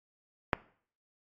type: click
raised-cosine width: 0.5 ms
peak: -8 dBFS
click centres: 0.532 s
effects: noise-tail reverb RT60 0.5 s tail -20 dB re dry + MP3 96 kbps